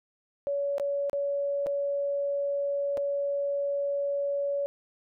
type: tone with dropouts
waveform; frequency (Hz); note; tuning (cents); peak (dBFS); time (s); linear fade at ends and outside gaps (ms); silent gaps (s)
sine; 565; C#5; +33; -26; 0.47-4.66; 0; 0.782-0.798 / 1.097-1.131 / 1.662-1.668 / 2.972-2.977
effects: none